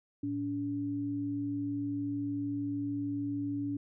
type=tone pair together; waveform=sine; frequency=112.16 / 285.5 Hz; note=A2 / D4; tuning=+34 / -49 cents; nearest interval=octave + major third; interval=1617 cents; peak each=-40 / -32 dBFS; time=0.23-3.77 s; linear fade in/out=5 ms; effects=none